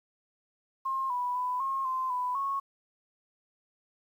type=tone with pitch steps; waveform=sine; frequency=1066 / 985 / 997 / 1077 / 1038 / 995 / 1100 Hz; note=C6 / B5 / B5 / C6 / C6 / B5 / C#6; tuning=+32 / -5 / +16 / +50 / -14 / +13 / -14 cents; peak=-28 dBFS; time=0.85-2.6 s; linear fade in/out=10 ms; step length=250 ms; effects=10-bit